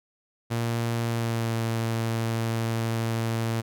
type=tone with pitch glide; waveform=sawtooth; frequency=116.54 to 114.08 Hz; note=A#2 to A#2; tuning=0 to -37 cents; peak=-21 dBFS; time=0.5-3.62 s; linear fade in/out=20 ms; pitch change=-37 cents; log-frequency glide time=1.04-1.57 s; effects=none